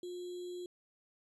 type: tone with sample-and-hold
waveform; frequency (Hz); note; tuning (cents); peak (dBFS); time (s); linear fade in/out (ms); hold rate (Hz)
sine; 356.9; F4; +38; -40; 0.03-0.66; 2; 3675
effects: resampled to 24000 Hz

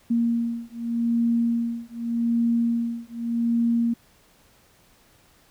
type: beating tone pair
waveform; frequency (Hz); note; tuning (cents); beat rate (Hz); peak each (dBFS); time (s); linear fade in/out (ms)
sine; 233.1 / 233.94; A#3 / A#3; 0 / +6; 0.84; -24; 0.1-3.94; 10
effects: pink hiss -58 dBFS RMS until 5.5 s

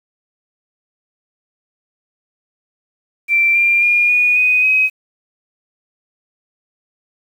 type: tone with pitch steps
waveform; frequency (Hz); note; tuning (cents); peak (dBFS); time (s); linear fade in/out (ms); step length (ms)
sine; 2349 / 2385 / 2421 / 2457 / 2494 / 2532; D7 / D7 / D#7 / D#7 / D#7 / D#7; 0 / +26 / -48 / -22 / +3 / +30; -10; 3.28-4.9; 50; 270
effects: 7-bit

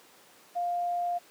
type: tone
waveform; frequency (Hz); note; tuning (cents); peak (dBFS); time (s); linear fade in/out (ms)
sine; 702; F5; +9; -27; 0.55-1.19; 20
effects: pink hiss -56 dBFS RMS until 1.3 s + high-pass 300 Hz 12 dB/octave

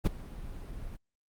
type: noise with ADSR envelope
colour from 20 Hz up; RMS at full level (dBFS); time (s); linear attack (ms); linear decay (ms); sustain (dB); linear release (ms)
brown; -20; 0.04-0.97; 25; 13; -21; 16
effects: Opus 32 kbps

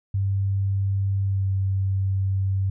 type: tone with pitch glide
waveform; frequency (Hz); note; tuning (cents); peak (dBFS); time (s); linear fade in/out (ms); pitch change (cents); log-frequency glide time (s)
sine; 98 to 96.48; G2 to G2; 0 to -27; -20; 0.14-2.7; 5; -27; 1.25-1.47
effects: none

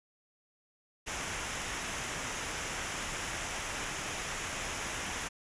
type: noise with comb filter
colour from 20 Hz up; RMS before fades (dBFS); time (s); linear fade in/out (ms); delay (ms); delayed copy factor
pink; -37; 1.06-5.29; 20; 0.23; -0.55
effects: resampled to 22050 Hz

